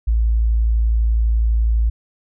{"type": "tone", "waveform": "sine", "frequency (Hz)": 56, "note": "A1", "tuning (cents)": 31, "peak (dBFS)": -13, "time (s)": [0.07, 1.9], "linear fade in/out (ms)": 10, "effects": []}